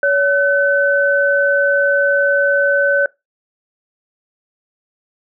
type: tone pair together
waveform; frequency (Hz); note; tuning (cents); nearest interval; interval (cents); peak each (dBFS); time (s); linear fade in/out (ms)
sine; 565 / 1516.2; C#5 / F#6; +33 / +42; octave + perfect fourth; 1709; -14; 0.03-3.06; 2
effects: noise-tail reverb RT60 0.2 s tail -22 dB re dry